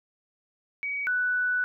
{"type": "tone pair in turn", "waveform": "sine", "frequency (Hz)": [2263, 1485.9], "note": ["C#7", "F#6"], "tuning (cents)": [35, 7], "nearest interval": "perfect fifth", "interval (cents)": 728, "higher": "first", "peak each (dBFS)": [-28, -23], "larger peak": "second", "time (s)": [[0.83, 1.07], [1.07, 1.64]], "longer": "second", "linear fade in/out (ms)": 0, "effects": []}